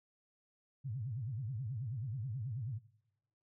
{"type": "tone with vibrato", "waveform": "sine", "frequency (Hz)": 120, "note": "B2", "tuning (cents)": -49, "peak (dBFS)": -37, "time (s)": [0.84, 2.79], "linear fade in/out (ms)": 20, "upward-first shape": "sine", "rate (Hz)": 9.3, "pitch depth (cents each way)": 270, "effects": ["noise-tail reverb RT60 1.0 s tail -23 dB re dry"]}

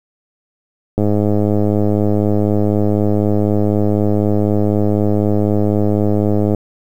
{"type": "click train", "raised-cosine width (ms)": 2, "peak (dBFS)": -3, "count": 580, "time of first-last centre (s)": [0.98, 6.547], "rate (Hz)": 104, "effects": ["7-bit"]}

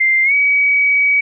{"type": "tone with pitch glide", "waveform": "sine", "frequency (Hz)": [2093, 2269], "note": ["C7", "C#7"], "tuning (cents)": [0, 40], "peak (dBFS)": -10, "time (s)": [0, 1.21], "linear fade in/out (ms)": 10, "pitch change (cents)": 140, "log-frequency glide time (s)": [0.24, 0.33], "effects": []}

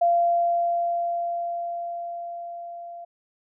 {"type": "tone with level ramp", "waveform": "sine", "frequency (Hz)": 689, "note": "F5", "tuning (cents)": -24, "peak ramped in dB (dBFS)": [-16, -36], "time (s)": [0.01, 3.05], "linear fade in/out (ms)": 10, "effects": []}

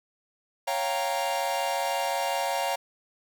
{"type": "chord", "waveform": "45% pulse", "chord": "G half-diminished seventh", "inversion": "second", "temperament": "equal", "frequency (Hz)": [554.4, 698.5, 784, 932.3], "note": ["Db5", "F5", "G5", "Bb5"], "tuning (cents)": [0, 0, 0, 0], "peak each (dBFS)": [-32, -31, -33, -31], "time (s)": [0.67, 2.76], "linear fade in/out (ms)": 10, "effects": []}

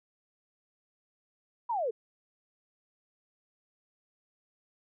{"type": "linear sweep", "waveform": "sine", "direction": "down", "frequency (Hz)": [993, 415.3], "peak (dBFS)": -28, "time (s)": [1.69, 1.91], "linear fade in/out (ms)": 10, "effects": []}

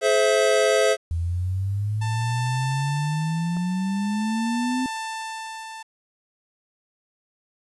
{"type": "chord", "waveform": "square", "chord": "Ab augmented", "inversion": "none", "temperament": "equal with one note detuned", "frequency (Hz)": [426.2, 523.3, 659.3], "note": ["Ab4", "C5", "E5"], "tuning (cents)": [45, 0, 0], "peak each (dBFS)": -22, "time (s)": [0.01, 0.97], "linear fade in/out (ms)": 50}
{"type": "exponential sweep", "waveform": "sine", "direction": "up", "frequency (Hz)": [82.1, 260.6], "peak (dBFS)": -22, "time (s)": [1.11, 4.86], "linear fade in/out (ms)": 0}
{"type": "tone with tremolo", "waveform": "sawtooth", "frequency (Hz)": 888, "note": "A5", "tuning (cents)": 16, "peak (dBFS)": -24, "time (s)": [2.01, 5.83], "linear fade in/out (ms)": 10, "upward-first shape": "sine", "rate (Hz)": 0.45, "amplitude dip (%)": 60}
{"type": "clicks", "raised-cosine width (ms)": 1, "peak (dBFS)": -29, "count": 2, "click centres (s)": [3.567, 3.57]}
{"effects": ["resampled to 24000 Hz", "9-bit"]}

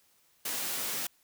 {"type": "high-pass noise", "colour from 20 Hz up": "white", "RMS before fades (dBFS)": -34, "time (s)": [0.45, 1.07], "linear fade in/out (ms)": 5, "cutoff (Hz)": 140, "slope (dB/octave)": 12, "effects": ["white hiss -67 dBFS RMS until 1.23 s"]}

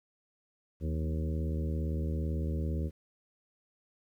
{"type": "harmonic tone with a mistuned harmonic", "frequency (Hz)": 77.78, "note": "D#2", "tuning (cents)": 0, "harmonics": [1, 2, 3, 4, 5, 6, 7], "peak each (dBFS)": [-31, -37, -41, -43, -45, -47, -48], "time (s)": [0.8, 2.91], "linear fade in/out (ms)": 50, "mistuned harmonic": 2, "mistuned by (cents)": 59, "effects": ["11-bit"]}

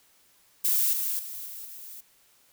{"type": "noise with level steps", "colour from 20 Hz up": "violet", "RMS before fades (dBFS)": [-24, -29, -38, -40, -43], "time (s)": [0.64, 2.01], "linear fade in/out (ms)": 10, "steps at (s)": [0.93, 1.19, 1.46, 1.65], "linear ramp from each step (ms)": 2, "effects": ["white hiss -62 dBFS RMS until 2.52 s"]}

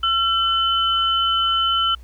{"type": "tone pair together", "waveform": "sine", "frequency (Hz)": [1351, 3033], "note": ["E6", "F#7"], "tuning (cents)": [42, 42], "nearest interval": "octave + major second", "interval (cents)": 1400, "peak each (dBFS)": -19, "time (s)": [0.03, 1.95], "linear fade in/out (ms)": 5, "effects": ["added 60 Hz sine -38 dBFS peak until 2.03 s", "pink hiss -57 dBFS RMS until 2.03 s"]}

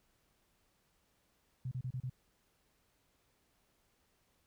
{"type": "tone bursts", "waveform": "sine", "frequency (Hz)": 127.5, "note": "C3", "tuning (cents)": -44, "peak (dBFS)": -36, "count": 5, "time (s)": [1.65, 2.098], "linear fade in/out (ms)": 5, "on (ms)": 64, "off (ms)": 32, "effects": ["pink hiss -75 dBFS RMS until 4.46 s"]}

